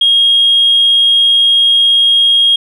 sine tone, 3261 Hz, G#7, 32 cents flat, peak -5 dBFS, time 0.01-2.56 s, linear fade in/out 5 ms, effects tanh soft clip ceiling -1 dBFS

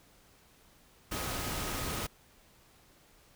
sine tone in noise, 1261 Hz, D#6, 23 cents sharp, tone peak -46 dBFS, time 1.11-2.07 s, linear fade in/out 10 ms, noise pink, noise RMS -36 dBFS, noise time 1.11-2.07 s, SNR -13 dB, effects pink hiss -62 dBFS RMS until 3.35 s

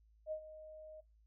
sine tone with ADSR envelope, 622.3 Hz, D#5, in tune, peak -36 dBFS, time 0.26-1.01 s, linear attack 57 ms, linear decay 82 ms, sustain -14 dB, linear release 12 ms, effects noise-tail reverb RT60 0.2 s tail -19 dB re dry + added 54 Hz sine -65 dBFS peak until 1.26 s

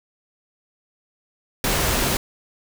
pink noise, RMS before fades -21 dBFS, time 1.64-2.17 s, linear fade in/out 2 ms, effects none

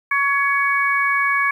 harmonic tone, 560 Hz, C#5, 18 cents sharp, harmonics 2 / 3 / 4, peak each -20 / -20 / -20 dBFS, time 0.11-1.51 s, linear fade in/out 5 ms, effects 8-bit

